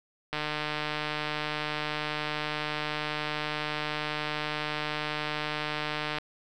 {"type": "click train", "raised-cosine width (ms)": 0.3, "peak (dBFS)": -15, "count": 885, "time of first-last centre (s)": [0.33, 6.184], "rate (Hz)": 151, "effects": []}